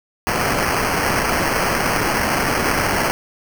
blue noise with sample-and-hold, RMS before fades -19 dBFS, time 0.27-3.11 s, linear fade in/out 0 ms, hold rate 3675 Hz, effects none

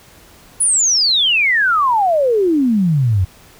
sine exponential sweep, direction down, 10380 to 87.31 Hz, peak -11 dBFS, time 0.6-3.25 s, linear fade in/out 10 ms, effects pink hiss -45 dBFS RMS until 3.59 s

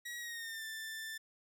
sawtooth tone with pitch glide, 1911 to 1772.8 Hz, A#6 to A6, +43 to +13 cents, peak -38 dBFS, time 0.05-1.18 s, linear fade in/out 10 ms, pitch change -130 cents, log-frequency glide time 0.19-0.64 s, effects none

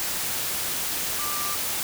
sine tone in noise, 1185 Hz, D6, 15 cents sharp, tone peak -32 dBFS, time 1.19-1.55 s, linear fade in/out 0 ms, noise white, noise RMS -28 dBFS, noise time 0-1.83 s, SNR -7 dB, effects none

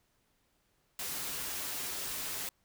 white noise with comb filter, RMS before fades -38 dBFS, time 0.99-2.49 s, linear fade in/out 2 ms, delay 8.9 ms, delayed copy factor -0.55, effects pink hiss -74 dBFS RMS until 2.64 s

